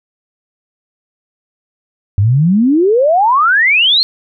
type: exponential sweep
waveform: sine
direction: up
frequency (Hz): 94 to 4356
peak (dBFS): -7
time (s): 2.18-4.03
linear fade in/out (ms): 0
effects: none